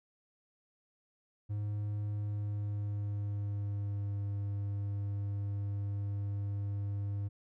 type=tone with pitch glide; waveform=triangle; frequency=103.83 to 100.87 Hz; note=G#2 to G2; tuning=0 to +50 cents; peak=-31 dBFS; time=1.49-7.29 s; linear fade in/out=20 ms; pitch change=-50 cents; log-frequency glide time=2.11-4.2 s; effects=none